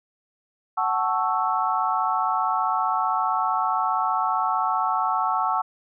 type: chord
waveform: sine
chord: F# minor seventh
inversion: none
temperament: equal with one note detuned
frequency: 744.7 / 880 / 1108.7 / 1318.5 Hz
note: F#5 / A5 / C#6 / E6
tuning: +11 / 0 / 0 / 0 cents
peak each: -26 dBFS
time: 0.77-5.62 s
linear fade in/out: 10 ms
effects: none